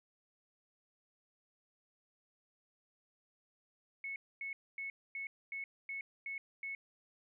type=tone bursts; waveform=sine; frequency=2200 Hz; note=C#7; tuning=14 cents flat; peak=-39 dBFS; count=8; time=4.04-6.75 s; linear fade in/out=2 ms; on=120 ms; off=250 ms; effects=none